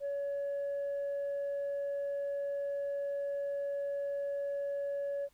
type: tone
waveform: sine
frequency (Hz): 564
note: C#5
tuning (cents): +30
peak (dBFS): -31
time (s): 0-5.29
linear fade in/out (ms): 50
effects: tanh soft clip ceiling -31 dBFS + pink hiss -70 dBFS RMS until 5.33 s